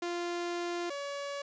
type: tone pair in turn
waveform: sawtooth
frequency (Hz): 347.5 / 566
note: F4 / C#5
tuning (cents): -9 / +36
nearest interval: minor sixth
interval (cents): 845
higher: second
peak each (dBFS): -29 / -32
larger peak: first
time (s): 0.02-0.9 / 0.9-1.42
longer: first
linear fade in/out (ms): 5
effects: resampled to 16000 Hz + 10-bit